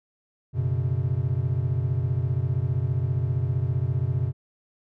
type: chord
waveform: triangle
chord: F# suspended fourth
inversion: none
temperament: equal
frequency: 92.5 / 123.47 / 138.59 Hz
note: F#2 / B2 / C#3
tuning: 0 / 0 / 0 cents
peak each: -26 / -23 / -26 dBFS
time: 0.53-4.33 s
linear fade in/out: 50 ms
effects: none